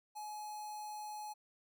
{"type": "tone with notch filter", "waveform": "square", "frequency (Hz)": 845, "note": "G#5", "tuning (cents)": 30, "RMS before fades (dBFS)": -45, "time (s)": [0.15, 1.34], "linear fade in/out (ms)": 20, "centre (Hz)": 2300, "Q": 1.3, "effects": []}